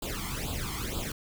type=noise with flanger; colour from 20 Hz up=pink; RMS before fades=-34 dBFS; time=0.02-1.12 s; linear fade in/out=5 ms; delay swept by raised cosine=0.25 to 0.96 ms; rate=2.1 Hz; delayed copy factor=+0.9; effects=none